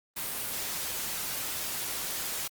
white noise, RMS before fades -34 dBFS, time 0.16-2.48 s, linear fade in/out 10 ms, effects Opus 32 kbps

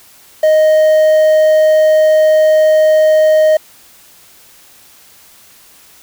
triangle tone with quantisation, 622.3 Hz, D#5, in tune, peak -4 dBFS, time 0.43-3.57 s, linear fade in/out 5 ms, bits 5, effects white hiss -43 dBFS RMS until 6.02 s

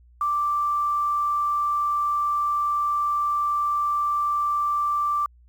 sine tone with quantisation, 1174.7 Hz, D6, in tune, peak -20 dBFS, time 0.21-5.26 s, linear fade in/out 2 ms, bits 8, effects added 60 Hz sine -50 dBFS peak until 5.48 s + MP3 96 kbps

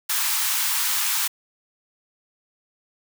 white high-pass noise, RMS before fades -23 dBFS, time 0.09-1.28 s, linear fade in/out 10 ms, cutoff 820 Hz, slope 96 dB/octave, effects none

